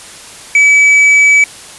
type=tone with hard clipping; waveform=sine; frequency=2290 Hz; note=D7; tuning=44 cents flat; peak=-5 dBFS; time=0.55-1.44 s; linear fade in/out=2 ms; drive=4 dB; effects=white hiss -32 dBFS RMS until 1.78 s + resampled to 24000 Hz

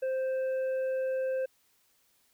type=harmonic tone; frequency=523.3 Hz; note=C5; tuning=in tune; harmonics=1 / 3 / 5; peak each=-28 / -45 / -54 dBFS; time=0.02-1.46 s; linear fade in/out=10 ms; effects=white hiss -69 dBFS RMS until 2.33 s

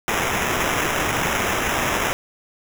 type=noise with sample-and-hold; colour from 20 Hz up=blue; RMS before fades=-22 dBFS; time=0.08-2.13 s; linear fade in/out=0 ms; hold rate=4410 Hz; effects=none

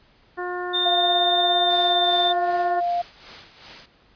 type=harmonic tone; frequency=357.9 Hz; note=F4; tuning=42 cents sharp; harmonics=1 / 2 / 3 / 4 / 5; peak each=-29 / -32 / -34 / -35 / -36 dBFS; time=0.37-2.81 s; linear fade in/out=20 ms
type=tone with pitch glide; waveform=sine; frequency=3617 to 3578 Hz; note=A7 to A7; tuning=+47 to +28 cents; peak=-20 dBFS; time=0.73-2.33 s; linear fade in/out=20 ms; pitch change=-19 cents; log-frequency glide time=1.22-2.1 s
type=tone; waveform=sine; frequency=698.5 Hz; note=F5; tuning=in tune; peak=-20 dBFS; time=0.85-3.02 s; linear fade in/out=10 ms
type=noise with tremolo; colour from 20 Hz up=white; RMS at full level=-38 dBFS; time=1.7-3.86 s; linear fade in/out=5 ms; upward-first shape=sine; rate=2.6 Hz; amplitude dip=70%
effects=pink hiss -57 dBFS RMS until 4.15 s + resampled to 11025 Hz

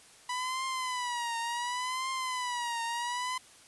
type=tone with vibrato; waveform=sawtooth; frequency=987 Hz; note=B5; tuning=1 cent flat; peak=-28 dBFS; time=0.29-3.38 s; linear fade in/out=5 ms; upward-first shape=triangle; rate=0.69 Hz; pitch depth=120 cents each way; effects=white hiss -56 dBFS RMS until 3.67 s + resampled to 24000 Hz

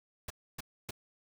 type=noise bursts; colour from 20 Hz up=pink; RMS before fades=-40 dBFS; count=3; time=0.28-0.909 s; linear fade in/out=5 ms; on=23 ms; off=280 ms; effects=none

